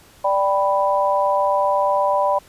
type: chord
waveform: sine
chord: G major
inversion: second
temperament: equal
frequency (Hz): 587.3 / 784 / 987.8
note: D5 / G5 / B5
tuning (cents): 0 / 0 / 0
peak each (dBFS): -19 / -22 / -19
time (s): 0.24-2.39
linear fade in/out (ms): 10
effects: pink hiss -49 dBFS RMS until 2.48 s + resampled to 32000 Hz